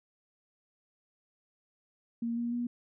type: tone with pitch steps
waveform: sine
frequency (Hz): 233.1 / 236.9 / 240.8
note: A#3 / A#3 / B3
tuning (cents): 0 / +28 / -44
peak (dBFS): -30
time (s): 2.22-2.67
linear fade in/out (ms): 5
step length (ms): 150
effects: none